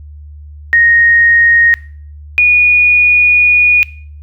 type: tone pair in turn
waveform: sine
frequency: 1864.7 / 2454 Hz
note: A#6 / D#7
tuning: 0 / -25 cents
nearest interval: perfect fourth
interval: 475 cents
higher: second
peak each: -5 / -4 dBFS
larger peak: second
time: 0.73-1.74 / 2.38-3.83 s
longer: second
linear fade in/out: 0 ms
effects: noise-tail reverb RT60 0.5 s tail -20 dB re dry + added 74 Hz sine -29 dBFS peak until 4.22 s